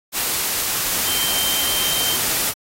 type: tone in noise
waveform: sine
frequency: 3136 Hz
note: G7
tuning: in tune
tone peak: -23 dBFS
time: 1.04-2.19 s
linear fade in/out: 50 ms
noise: white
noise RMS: -21 dBFS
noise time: 0.12-2.54 s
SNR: -5 dB
effects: AAC 48 kbps